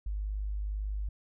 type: tone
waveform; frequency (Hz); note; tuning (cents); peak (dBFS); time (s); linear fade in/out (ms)
sine; 51; G#1; -31; -31; 0.06-1.09; 5
effects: none